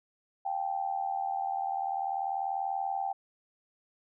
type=tone with amplitude modulation; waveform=sine; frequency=783 Hz; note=G5; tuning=2 cents flat; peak=-26 dBFS; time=0.45-3.13 s; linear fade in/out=10 ms; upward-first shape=sine; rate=80.4 Hz; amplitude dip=80%; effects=none